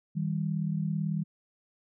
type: tone pair together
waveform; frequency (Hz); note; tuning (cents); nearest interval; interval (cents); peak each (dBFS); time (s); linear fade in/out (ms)
sine; 159.2 / 197.36; D#3 / G3; +40 / +12; major third; 372; -29 / -32; 0.15-1.24; 20
effects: none